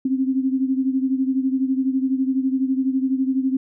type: beating tone pair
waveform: sine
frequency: 261.6 / 273.6 Hz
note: C4 / C#4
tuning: 0 / -23 cents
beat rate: 12 Hz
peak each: -19 / -24 dBFS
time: 0.05-3.57 s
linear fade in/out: 5 ms
effects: none